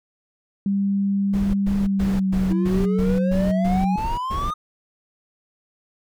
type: tone with pitch glide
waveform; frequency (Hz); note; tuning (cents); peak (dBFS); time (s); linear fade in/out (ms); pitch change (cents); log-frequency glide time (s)
sine; 198.2 to 187.51; G3 to F#3; +19 to +23; -18; 0.66-3.96; 2; -96; 1.79-2.46
type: noise bursts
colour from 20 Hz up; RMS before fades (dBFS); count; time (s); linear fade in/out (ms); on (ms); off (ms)
brown; -27; 10; 1.33-4.51; 10; 210; 120
type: exponential sweep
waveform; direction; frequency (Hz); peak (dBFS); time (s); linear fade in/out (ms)
triangle; up; 320 to 1244.5; -22; 2.5-4.54; 10
effects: none